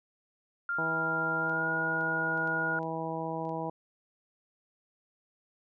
sine tone with pitch glide, 1396.9 to 1432 Hz, F6 to F6, 0 to +43 cents, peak -29 dBFS, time 0.69-2.79 s, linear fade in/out 2 ms, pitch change +43 cents, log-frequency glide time 1.39-1.69 s
harmonic tone, 162.3 Hz, E3, 27 cents flat, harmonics 1 / 2 / 3 / 4 / 5 / 6, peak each -39 / -39 / -39 / -39 / -39 / -39 dBFS, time 0.78-3.7 s, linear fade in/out 5 ms
clicks, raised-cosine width 0.2 ms, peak -39 / -42 / -41 / -37 / -40 / -45 / -42 dBFS, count 7, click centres 1.496 / 2.01 / 2.376 / 2.475 / 2.83 / 3.452 / 3.493 s
effects none

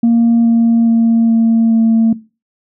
sine tone with pitch steps, 232.6 / 230.9 / 229.1 / 227.4 / 225.7 Hz, A#3 / A#3 / A#3 / A#3 / A3, -4 / -16 / -30 / -43 / +44 cents, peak -5 dBFS, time 0.03-2.13 s, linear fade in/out 5 ms, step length 420 ms, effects noise-tail reverb RT60 0.3 s tail -19 dB re dry + tanh soft clip ceiling -5 dBFS

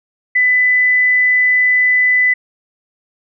sine tone, 1999 Hz, B6, 20 cents sharp, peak -9 dBFS, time 0.35-2.34 s, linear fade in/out 10 ms, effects none

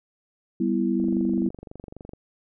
sine chord, E minor, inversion first, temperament equal with one note detuned, 196 / 246.9 / 331.2 Hz, G3 / B3 / E4, 0 / 0 / +8 cents, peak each -25 dBFS, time 0.6-1.49 s, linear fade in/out 5 ms
click train, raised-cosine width 2 ms, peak -26 dBFS, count 28, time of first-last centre 1-2.134 s, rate 23.8 Hz
effects none

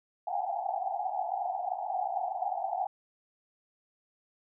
white band-pass noise, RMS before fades -33 dBFS, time 0.27-2.87 s, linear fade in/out 5 ms, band 710 to 810 Hz, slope 96 dB/octave, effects none

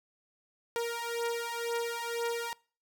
sawtooth beating tone pair, 467.2 / 469.2 Hz, A#4 / A#4, +4 / +11 cents, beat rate 2 Hz, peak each -31 dBFS, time 0.76-2.53 s, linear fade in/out 0 ms, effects noise-tail reverb RT60 0.4 s tail -24 dB re dry

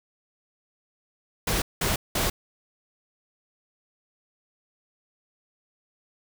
pink noise bursts, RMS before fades -25 dBFS, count 3, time 1.47-2.3 s, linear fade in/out 5 ms, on 150 ms, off 190 ms, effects none

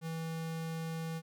square tone, 162.9 Hz, E3, 20 cents flat, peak -37 dBFS, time 0.01-1.22 s, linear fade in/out 50 ms, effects none

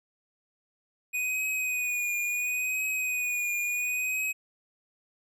square tone with vibrato, 2481 Hz, D#7, 6 cents flat, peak -28 dBFS, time 1.13-4.33 s, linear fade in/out 20 ms, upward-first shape triangle, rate 0.72 Hz, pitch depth 44 cents each way, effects none

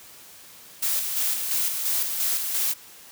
blue noise with tremolo, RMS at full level -24 dBFS, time 0.82-2.74 s, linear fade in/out 10 ms, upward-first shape square, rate 2.9 Hz, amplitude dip 40%, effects white hiss -47 dBFS RMS until 3.11 s + high-pass 60 Hz 12 dB/octave

